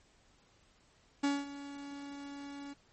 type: tone with ADSR envelope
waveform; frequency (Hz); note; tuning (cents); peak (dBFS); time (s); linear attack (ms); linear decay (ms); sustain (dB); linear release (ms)
45% pulse; 282.4; C#4; +32; -27; 1.23-2.74; 11; 210; -16; 17
effects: pink hiss -67 dBFS RMS until 2.92 s + MP3 32 kbps